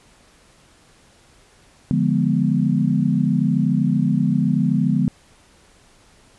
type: chord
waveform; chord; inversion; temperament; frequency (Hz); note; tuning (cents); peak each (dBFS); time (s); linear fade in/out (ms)
sine; D diminished seventh; none; equal; 146.83 / 174.61 / 207.7 / 246.9; D3 / F3 / Ab3 / Cb4; 0 / 0 / 0 / 0; -21; 1.91-5.08; 0
effects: pink hiss -53 dBFS RMS until 6.38 s + resampled to 24000 Hz